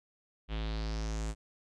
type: tone with low-pass filter sweep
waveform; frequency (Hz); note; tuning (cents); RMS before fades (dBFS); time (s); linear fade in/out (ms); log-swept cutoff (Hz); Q
square; 54.2; A1; -25; -35; 0.48-1.35; 50; 3100 to 8200; 3.4
effects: none